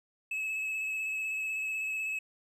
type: tone with vibrato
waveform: triangle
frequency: 2589 Hz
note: E7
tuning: 32 cents flat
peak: -30 dBFS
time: 0.31-2.19 s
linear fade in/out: 5 ms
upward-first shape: square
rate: 16 Hz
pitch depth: 16 cents each way
effects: none